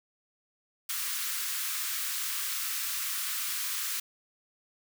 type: high-pass noise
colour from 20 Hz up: white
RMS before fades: -33 dBFS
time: 0.89-4 s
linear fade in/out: 5 ms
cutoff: 1100 Hz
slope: 48 dB/octave
effects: none